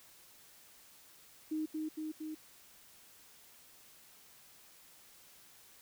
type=tone with echo; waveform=sine; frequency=311.1 Hz; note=D#4; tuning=in tune; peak=-33 dBFS; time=1.51-1.66 s; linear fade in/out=10 ms; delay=230 ms; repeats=3; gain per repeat=-2 dB; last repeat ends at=2.35 s; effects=white hiss -60 dBFS RMS until 5.81 s